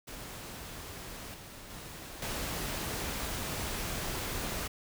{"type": "noise with level steps", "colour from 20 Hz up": "pink", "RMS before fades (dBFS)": [-44, -48, -45, -36], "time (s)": [0.07, 4.68], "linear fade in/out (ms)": 10, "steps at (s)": [1.34, 1.7, 2.22], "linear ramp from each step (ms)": 2, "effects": []}